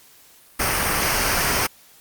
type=noise with comb filter; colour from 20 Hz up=pink; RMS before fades=-21 dBFS; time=0.59-1.67 s; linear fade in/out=10 ms; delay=0.27 ms; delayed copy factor=-0.55; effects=white hiss -51 dBFS RMS until 2 s + Opus 48 kbps